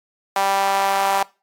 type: tone with high-pass filter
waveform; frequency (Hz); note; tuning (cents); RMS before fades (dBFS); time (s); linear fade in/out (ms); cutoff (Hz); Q
sawtooth; 196; G3; 0; -19; 0.36-1.23; 2; 800; 3.5
effects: noise-tail reverb RT60 0.3 s tail -21 dB re dry + AAC 64 kbps